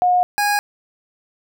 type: tone pair in turn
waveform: sine / 25% pulse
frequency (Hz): 721 / 822.6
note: F#5 / G#5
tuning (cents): -45 / -17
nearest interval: major second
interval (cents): 228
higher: second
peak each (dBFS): -12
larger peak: neither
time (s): 0.02-0.23 / 0.38-0.59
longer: neither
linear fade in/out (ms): 0
effects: none